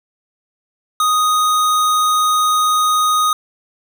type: tone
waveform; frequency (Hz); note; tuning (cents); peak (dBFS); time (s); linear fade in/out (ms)
square; 1244.5; D#6; 0; -13; 1-3.33; 2
effects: none